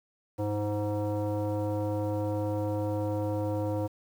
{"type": "tone with frequency modulation", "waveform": "sine", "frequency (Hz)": 102.2, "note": "G#2", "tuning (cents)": -27, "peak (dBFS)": -27, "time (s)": [0.38, 3.88], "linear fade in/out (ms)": 20, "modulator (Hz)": 418, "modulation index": 1.3, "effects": ["9-bit"]}